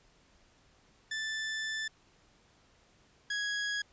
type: tone pair in turn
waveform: sawtooth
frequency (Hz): 1760 / 1661.2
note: A6 / G#6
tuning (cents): 0 / 0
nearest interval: minor second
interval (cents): 100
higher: first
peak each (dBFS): -30 / -28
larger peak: second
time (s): 1.11-1.88 / 3.3-3.82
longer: first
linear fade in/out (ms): 5
effects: pink hiss -65 dBFS RMS until 3.92 s + resampled to 16000 Hz